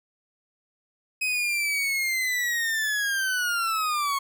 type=linear sweep; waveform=40% pulse; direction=down; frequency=2534 to 1093 Hz; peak=-23 dBFS; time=1.21-4.19 s; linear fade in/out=10 ms; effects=none